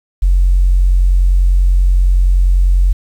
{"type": "tone", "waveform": "sine", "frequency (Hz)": 45.2, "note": "F#1", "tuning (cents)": -40, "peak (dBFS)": -6, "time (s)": [0.22, 2.93], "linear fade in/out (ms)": 10, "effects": ["tanh soft clip ceiling -2 dBFS", "7-bit"]}